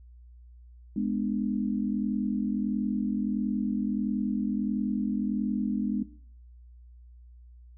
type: chord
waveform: sine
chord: G# diminished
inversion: none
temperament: just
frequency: 207.7 / 249.2 / 299 Hz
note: G#3 / B3 / D4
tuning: 0 / +16 / +31 cents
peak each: -28 / -31 / -32 dBFS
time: 0.96-6.03 s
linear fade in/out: 5 ms
effects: noise-tail reverb RT60 0.5 s tail -17 dB re dry + added 60 Hz sine -48 dBFS peak until 7.77 s